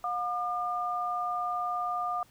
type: tone pair together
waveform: sine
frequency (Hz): 716.5 / 1205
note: F5 / D6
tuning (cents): +44 / +44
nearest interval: major sixth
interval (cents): 900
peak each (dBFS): -32 / -31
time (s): 0.04-2.23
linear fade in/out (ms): 2
effects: pink hiss -61 dBFS RMS until 2.3 s